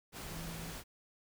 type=tone in noise; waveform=sine; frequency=164.5 Hz; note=E3; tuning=3 cents flat; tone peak=-45 dBFS; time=0.28-0.75 s; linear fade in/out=50 ms; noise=pink; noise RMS=-45 dBFS; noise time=0.12-0.84 s; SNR=-3 dB; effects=none

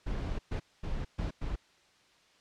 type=noise bursts at uneven times; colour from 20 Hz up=brown; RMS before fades=-34 dBFS; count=5; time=0.06-0.39 / 0.51-0.6 / 0.83-1.05 / 1.18-1.31 / 1.41-1.56 s; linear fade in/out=10 ms; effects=white hiss -64 dBFS RMS until 2.4 s + low-pass 5000 Hz 12 dB/octave

